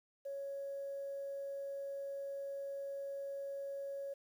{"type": "tone", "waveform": "sine", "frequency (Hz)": 555, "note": "C#5", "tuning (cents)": 2, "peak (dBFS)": -39, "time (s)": [0.25, 4.14], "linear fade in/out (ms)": 10, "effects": ["tanh soft clip ceiling -35 dBFS", "11-bit"]}